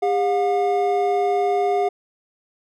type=tone pair together; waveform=triangle; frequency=402.5 / 717.2 Hz; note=G4 / F5; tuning=+46 / +46 cents; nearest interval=minor seventh; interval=1000 cents; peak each=-18 dBFS; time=0.02-1.89 s; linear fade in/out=10 ms; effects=none